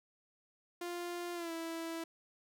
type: tone with pitch glide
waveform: sawtooth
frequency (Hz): 349.2 to 329.6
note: F4 to E4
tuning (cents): 0 to 0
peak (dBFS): -35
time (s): 0.81-2.04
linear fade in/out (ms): 5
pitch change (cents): -100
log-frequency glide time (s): 1.34-1.52
effects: none